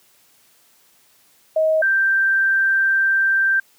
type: tone pair in turn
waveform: sine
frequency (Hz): 632 / 1570.2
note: D#5 / G6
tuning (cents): +27 / +2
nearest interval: octave + major third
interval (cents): 1575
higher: second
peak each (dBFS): -14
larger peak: neither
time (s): 1.56-1.82 / 1.82-3.6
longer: second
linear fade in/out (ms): 5
effects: white hiss -56 dBFS RMS until 3.78 s + high-pass 100 Hz 12 dB/octave